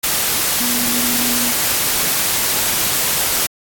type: tone in noise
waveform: sine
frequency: 242.3 Hz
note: B3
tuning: 33 cents flat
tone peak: -23 dBFS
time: 0.6-1.52 s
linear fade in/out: 10 ms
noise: white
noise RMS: -17 dBFS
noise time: 0.03-3.47 s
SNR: -9 dB
effects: AAC 64 kbps